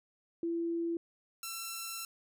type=tone pair in turn; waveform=sine / 5% pulse; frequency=336.4 / 1345.6 Hz; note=E4 / E6; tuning=+35 / +35 cents; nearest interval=2 octaves; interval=2400 cents; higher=second; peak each=-31 / -27 dBFS; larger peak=second; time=0.43-0.97 / 1.43-2.05 s; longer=second; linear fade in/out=2 ms; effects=none